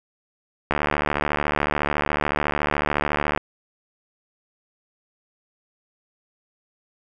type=click train; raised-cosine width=0.5 ms; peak=-6 dBFS; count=198; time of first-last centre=0.71-3.376 s; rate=73.9 Hz; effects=none